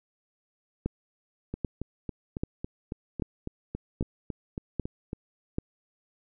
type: two click trains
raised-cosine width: 3 ms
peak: -15 / -20 dBFS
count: 7 / 14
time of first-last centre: 0.86-5.584 / 1.54-5.131 s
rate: 1.27 / 3.62 Hz
effects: none